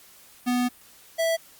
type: tone pair in turn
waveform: square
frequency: 246.9 / 657.9 Hz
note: B3 / E5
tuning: 0 / -4 cents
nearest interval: octave + perfect fourth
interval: 1696 cents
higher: second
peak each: -22 dBFS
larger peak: neither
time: 0.46-0.69 / 1.18-1.37 s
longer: first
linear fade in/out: 20 ms
effects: white hiss -52 dBFS RMS until 1.59 s + Opus 48 kbps